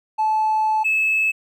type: tone pair in turn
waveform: triangle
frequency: 868 / 2601 Hz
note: A5 / E7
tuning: -24 / -24 cents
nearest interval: octave + perfect fifth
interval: 1900 cents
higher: second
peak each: -13 dBFS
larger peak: neither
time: 0.18-0.84 / 0.84-1.32 s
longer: first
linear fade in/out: 20 ms
effects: tanh soft clip ceiling -13 dBFS